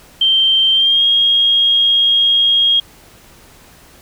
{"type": "tone with pitch glide", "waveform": "sine", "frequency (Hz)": [3137, 3261], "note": ["G7", "G#7"], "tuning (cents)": [1, -32], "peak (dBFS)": -9, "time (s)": [0.21, 2.8], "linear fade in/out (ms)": 5, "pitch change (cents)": 67, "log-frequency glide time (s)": [0.73, 1.04], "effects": ["pink hiss -44 dBFS RMS until 4.01 s"]}